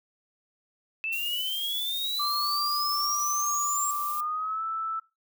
sine exponential sweep, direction up, 2615 to 7570 Hz, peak -28 dBFS, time 1.04-3.91 s, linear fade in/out 0 ms
violet noise, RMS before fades -37 dBFS, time 1.12-4.21 s, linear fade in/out 10 ms
sine tone with pitch glide, 1174.7 to 1318.6 Hz, D6 to E6, 0 to 0 cents, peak -28 dBFS, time 2.19-5 s, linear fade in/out 10 ms, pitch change +200 cents, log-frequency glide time 4.06-4.63 s
effects noise-tail reverb RT60 0.2 s tail -17 dB re dry

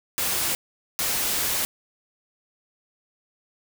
white noise bursts at uneven times, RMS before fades -25 dBFS, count 2, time 0.18-0.55 / 0.99-1.65 s, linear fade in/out 0 ms, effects none

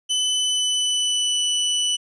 sawtooth tone with pitch glide, 3012 to 2974 Hz, F#7 to F#7, +30 to +8 cents, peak -16 dBFS, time 0.09-1.97 s, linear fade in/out 20 ms, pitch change -22 cents, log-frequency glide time 0.3-1.42 s, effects resampled to 22050 Hz

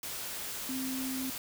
sine tone in noise, 261.6 Hz, C4, in tune, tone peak -34 dBFS, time 0.69-1.3 s, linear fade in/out 2 ms, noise white, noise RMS -39 dBFS, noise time 0.03-1.38 s, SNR +2 dB, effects none

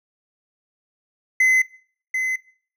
triangle tone with echo, 2042 Hz, C7, 43 cents flat, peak -11 dBFS, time 1.4-1.62 s, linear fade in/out 5 ms, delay 740 ms, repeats 1, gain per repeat -7 dB, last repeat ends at 2.36 s, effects noise-tail reverb RT60 0.5 s tail -21 dB re dry

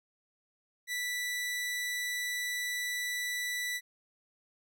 sawtooth tone, 1970 Hz, B6, 5 cents flat, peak -29 dBFS, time 0.87-3.81 s, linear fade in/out 50 ms, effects none

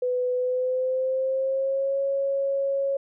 sine tone with pitch glide, 498.9 to 550.4 Hz, B4 to C#5, +17 to -12 cents, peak -22 dBFS, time 0.02-2.97 s, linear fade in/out 5 ms, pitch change +171 cents, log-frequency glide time 0.33-2 s, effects none

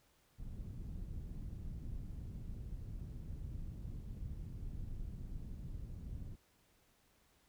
pink low-pass noise, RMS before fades -45 dBFS, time 0.38-6.36 s, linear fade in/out 20 ms, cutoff 140 Hz, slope 12 dB/octave, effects pink hiss -72 dBFS RMS until 7.48 s

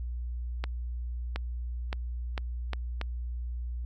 accelerating click train, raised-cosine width 0.3 ms, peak -17 dBFS, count 6, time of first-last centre 0.64-3.014 s, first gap 720 ms, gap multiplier 0.79, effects added 60 Hz sine -32 dBFS peak until 3.85 s + AAC 64 kbps

